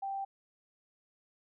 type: tone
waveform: sine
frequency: 784 Hz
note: G5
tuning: in tune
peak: -34 dBFS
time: 0.02-0.25 s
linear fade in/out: 10 ms
effects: none